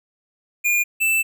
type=tone pair in turn; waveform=square; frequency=2421 / 2649 Hz; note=D#7 / E7; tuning=-48 / +8 cents; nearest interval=major second; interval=156 cents; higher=second; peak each=-17 dBFS; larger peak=neither; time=0.64-0.84 / 1-1.23 s; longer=second; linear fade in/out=20 ms; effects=none